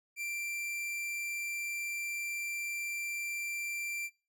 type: tone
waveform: 45% pulse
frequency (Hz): 2358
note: D7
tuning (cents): +6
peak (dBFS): -35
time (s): 0.16-4.1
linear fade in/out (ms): 50
effects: noise-tail reverb RT60 0.3 s tail -21 dB re dry